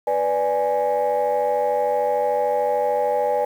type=chord; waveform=sine; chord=G# diminished; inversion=first; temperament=equal; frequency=493.9 / 587.3 / 830.6 Hz; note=B4 / D5 / G#5; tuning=0 / 0 / 0 cents; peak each=-21 dBFS; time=0.07-3.45 s; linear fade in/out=5 ms; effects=tanh soft clip ceiling -13 dBFS + 8-bit